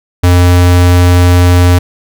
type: tone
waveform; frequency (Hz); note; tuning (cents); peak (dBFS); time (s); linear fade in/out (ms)
square; 88.8; F2; +29; -4; 0.23-1.79; 10
effects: none